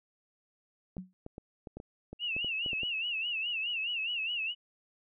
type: clicks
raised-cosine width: 2 ms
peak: -29 dBFS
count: 12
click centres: 0.968 / 1.264 / 1.381 / 1.672 / 1.77 / 1.801 / 2.13 / 2.365 / 2.446 / 2.662 / 2.732 / 2.833 s
type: tone with exponential decay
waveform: sine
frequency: 185 Hz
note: F#3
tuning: in tune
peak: -33 dBFS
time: 0.98-1.13 s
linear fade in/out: 0 ms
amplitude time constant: 32 ms
type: tone with vibrato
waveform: sine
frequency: 2749 Hz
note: F7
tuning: 28 cents flat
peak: -31 dBFS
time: 2.19-4.55 s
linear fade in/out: 50 ms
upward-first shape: sine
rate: 4.8 Hz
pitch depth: 120 cents each way
effects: none